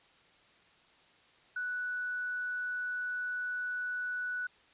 sine tone, 1480 Hz, F#6, in tune, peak -33 dBFS, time 1.56-4.47 s, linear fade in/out 5 ms, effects white hiss -63 dBFS RMS until 4.73 s + resampled to 8000 Hz

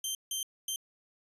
15% pulse tone bursts at uneven times, 3136 Hz, G7, in tune, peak -25 dBFS, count 3, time 0.04-0.15 / 0.31-0.43 / 0.68-0.76 s, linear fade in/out 2 ms, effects resampled to 32000 Hz

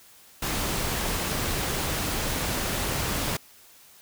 pink noise, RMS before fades -28 dBFS, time 0.42-3.37 s, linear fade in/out 5 ms, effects white hiss -53 dBFS RMS until 4.01 s

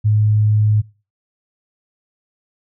sine tone, 106.4 Hz, G#2, 42 cents sharp, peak -11 dBFS, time 0.04-0.82 s, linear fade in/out 20 ms, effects noise-tail reverb RT60 0.3 s tail -20 dB re dry

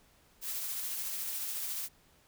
blue noise with tremolo, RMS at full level -36 dBFS, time 0.41-1.89 s, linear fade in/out 50 ms, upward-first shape sine, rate 14 Hz, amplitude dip 25%, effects pink hiss -65 dBFS RMS until 2.27 s

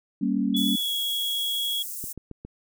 sine chord, G diminished, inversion none, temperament equal, 196 / 233.1 / 277.2 Hz, G3 / Bb3 / Db4, 0 / 0 / 0 cents, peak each -26 dBFS, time 0.21-0.76 s, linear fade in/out 10 ms
sine tone with pitch glide, 3400 to 3330 Hz, G#7 to G#7, +40 to +4 cents, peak -25 dBFS, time 0.54-1.83 s, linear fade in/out 10 ms, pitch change -36 cents, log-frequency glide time 0.72-0.93 s
white high-pass noise, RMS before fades -35 dBFS, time 0.56-2.13 s, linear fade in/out 10 ms, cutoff 7000 Hz, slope 24 dB/octave
click train, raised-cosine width 3 ms, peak -25 dBFS, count 4, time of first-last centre 2.04-2.45 s, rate 7.32 Hz
effects none

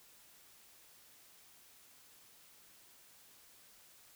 silence, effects white hiss -62 dBFS RMS until 4.15 s

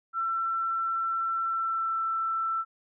sine tone with pitch glide, 1344 to 1333.2 Hz, E6 to E6, +33 to +19 cents, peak -26 dBFS, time 0.13-2.65 s, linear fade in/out 50 ms, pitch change -14 cents, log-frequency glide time 1.46-1.99 s, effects none

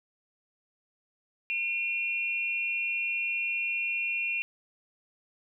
sine tone pair together, 2415 / 2730 Hz, D7 / F7, +48 / -40 cents, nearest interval major second, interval 212 cents, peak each -30 / -31 dBFS, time 1.5-4.42 s, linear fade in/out 0 ms, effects none

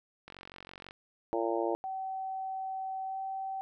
click train, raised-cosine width 0.3 ms, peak -30 dBFS, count 30, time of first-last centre 0.28-0.909 s, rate 46.1 Hz
harmonic tone, 114.3 Hz, A#2, 34 cents flat, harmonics 3 / 4 / 5 / 6 / 7 / 8, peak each -33 / -35 / -35 / -37 / -38 / -39 dBFS, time 1.33-1.75 s, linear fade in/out 0 ms
sine tone with pitch glide, 764 to 770.2 Hz, G5 to G5, -45 to -31 cents, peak -34 dBFS, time 1.84-3.61 s, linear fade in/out 0 ms, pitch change +14 cents, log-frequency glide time 3.05-3.19 s
effects none

